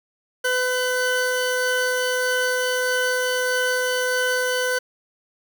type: tone pair together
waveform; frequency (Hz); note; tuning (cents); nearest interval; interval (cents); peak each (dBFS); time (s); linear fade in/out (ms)
40% pulse; 503 / 1510.6; B4 / F#6; +32 / +35; octave + perfect fifth; 1903; -22; 0.44-4.79; 10
effects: 8-bit